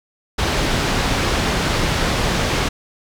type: low-pass noise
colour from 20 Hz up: pink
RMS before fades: -19 dBFS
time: 0.38-2.69 s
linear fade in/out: 10 ms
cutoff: 5300 Hz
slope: 12 dB/octave
effects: none